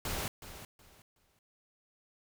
pink noise with echo, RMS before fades -36 dBFS, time 0.05-0.28 s, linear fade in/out 2 ms, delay 370 ms, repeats 3, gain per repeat -12 dB, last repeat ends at 1.39 s, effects none

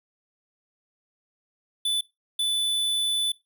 square tone pair in turn, 3490 / 3490 Hz, A7 / A7, -15 / -15 cents, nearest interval unison, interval 0 cents, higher neither, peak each -23 dBFS, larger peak neither, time 1.85-2.01 / 2.39-3.32 s, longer second, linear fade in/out 5 ms, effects noise-tail reverb RT60 0.2 s tail -20 dB re dry

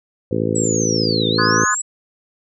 harmonic tone, 55.1 Hz, A1, 3 cents sharp, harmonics 2 / 3 / 4 / 5 / 6 / 7 / 8 / 9, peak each -25 / -25 / -25 / -25 / -25 / -25 / -25 / -25 dBFS, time 0.31-1.65 s, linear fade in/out 5 ms
sine linear two-way sweep, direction down then up, 7902 to 3520 to 7902 Hz, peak -20 dBFS, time 0.55-1.82 s, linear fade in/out 10 ms, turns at 1.28 s
sine chord, Ab dominant seventh, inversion first, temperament equal with one note detuned, 1046.5 / 1244.5 / 1480 / 1689.3 Hz, C6 / Eb6 / Gb6 / Ab6, 0 / 0 / 0 / +29 cents, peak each -21 dBFS, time 1.38-1.75 s, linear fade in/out 10 ms
effects none

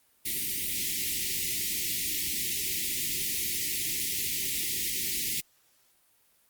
white band-stop noise, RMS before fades -31 dBFS, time 0.25-5.41 s, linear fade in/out 10 ms, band 410 to 1900 Hz, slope 96 dB/octave, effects white hiss -66 dBFS RMS until 6.49 s + Opus 32 kbps

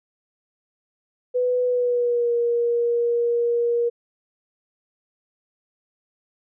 sine tone with pitch glide, 496.8 to 473.3 Hz, B4 to A#4, +10 to +26 cents, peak -18 dBFS, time 1.34-3.9 s, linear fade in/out 20 ms, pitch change -84 cents, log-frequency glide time 1.65-2.32 s, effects none

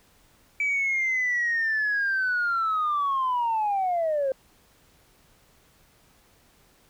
sine linear sweep, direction down, 2307 to 520 Hz, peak -21 dBFS, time 0.6-4.32 s, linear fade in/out 2 ms, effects tanh soft clip ceiling -19 dBFS + pink hiss -60 dBFS RMS until 6.89 s

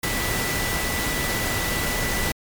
sine tone in noise, 1975.5 Hz, B6, in tune, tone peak -29 dBFS, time 0.03-2.32 s, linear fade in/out 5 ms, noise pink, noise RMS -25 dBFS, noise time 0.03-2.32 s, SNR -7 dB, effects MP3 96 kbps

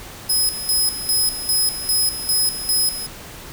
15% pulse tone with tremolo, 5100 Hz, D#8, 42 cents sharp, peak -10 dBFS, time 0.29-3.07 s, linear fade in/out 10 ms, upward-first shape square, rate 2.5 Hz, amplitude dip 70%, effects pink hiss -37 dBFS RMS until 3.52 s

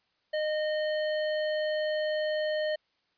square tone, 614 Hz, D#5, 23 cents flat, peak -28 dBFS, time 0.33-2.76 s, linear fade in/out 10 ms, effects white hiss -73 dBFS RMS until 3.17 s + resampled to 11025 Hz

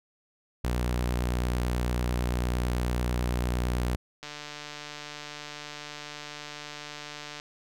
sawtooth tone with vibrato, 60.9 Hz, B1, 24 cents flat, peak -22 dBFS, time 0.64-3.96 s, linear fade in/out 5 ms, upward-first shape sine, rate 9 Hz, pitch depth 21 cents each way
click train, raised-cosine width 0.2 ms, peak -22 dBFS, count 470, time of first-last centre 4.23-7.399 s, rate 148 Hz
effects none

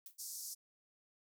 violet noise with exponential decay, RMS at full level -47 dBFS, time 0.06-0.18 s, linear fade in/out 2 ms, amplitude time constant 26 ms
pink band-pass noise, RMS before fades -46 dBFS, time 0.18-0.55 s, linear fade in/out 20 ms, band 5000 to 15000 Hz, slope 48 dB/octave
effects none

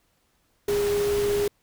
sine tone in noise, 409 Hz, G#4, 26 cents flat, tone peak -21 dBFS, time 0.68-1.48 s, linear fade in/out 5 ms, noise pink, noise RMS -33 dBFS, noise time 0.68-1.48 s, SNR +9 dB, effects pink hiss -68 dBFS RMS until 1.62 s

